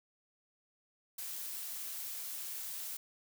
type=noise; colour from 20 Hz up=blue; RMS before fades=-42 dBFS; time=1.18-2.97 s; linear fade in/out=5 ms; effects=none